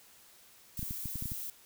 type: noise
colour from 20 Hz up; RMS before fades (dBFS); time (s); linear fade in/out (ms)
violet; -40; 0.77-1.5; 2
type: clicks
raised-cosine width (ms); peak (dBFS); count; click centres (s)
5; -27; 8; 0.793 / 0.829 / 0.909 / 1.057 / 1.157 / 1.224 / 1.257 / 1.319
effects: white hiss -59 dBFS RMS until 1.65 s